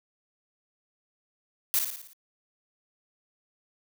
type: noise with echo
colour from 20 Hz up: blue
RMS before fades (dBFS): -24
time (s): 1.74-1.79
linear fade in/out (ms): 0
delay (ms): 57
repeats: 6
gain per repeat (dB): -5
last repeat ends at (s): 2.132
effects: none